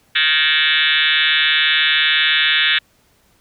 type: tone with frequency modulation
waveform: sine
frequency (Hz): 2623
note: E7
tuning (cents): -9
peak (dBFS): -12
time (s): 0.15-2.79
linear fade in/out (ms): 10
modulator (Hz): 152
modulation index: 7.3
effects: pink hiss -57 dBFS RMS until 3.4 s